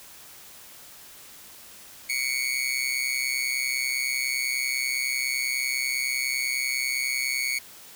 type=tone with amplitude modulation; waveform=sawtooth; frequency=2217 Hz; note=C#7; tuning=in tune; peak=-18 dBFS; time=2.09-7.59 s; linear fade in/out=10 ms; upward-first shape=sine; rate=130 Hz; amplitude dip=80%; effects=white hiss -47 dBFS RMS until 7.95 s